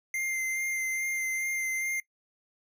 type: tone with vibrato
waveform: square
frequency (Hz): 2093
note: C7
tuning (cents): 0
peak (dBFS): -30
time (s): 0.14-2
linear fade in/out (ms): 2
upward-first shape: sine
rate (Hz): 2.4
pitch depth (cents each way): 16
effects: noise-tail reverb RT60 0.1 s tail -20 dB re dry